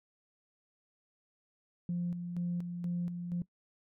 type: tone with tremolo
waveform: sine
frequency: 174.61 Hz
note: F3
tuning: in tune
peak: -30 dBFS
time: 1.89-3.42 s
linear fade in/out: 2 ms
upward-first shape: square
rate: 2.1 Hz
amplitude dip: 50%
effects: noise-tail reverb RT60 0.1 s tail -20 dB re dry + tanh soft clip ceiling -27 dBFS